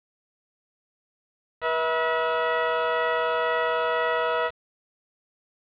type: tone pair together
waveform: 20% pulse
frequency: 484 / 646 Hz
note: B4 / E5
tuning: -35 / -35 cents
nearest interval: perfect fourth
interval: 500 cents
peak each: -20 / -20 dBFS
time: 1.61-4.51 s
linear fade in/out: 50 ms
effects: resampled to 8000 Hz + 7-bit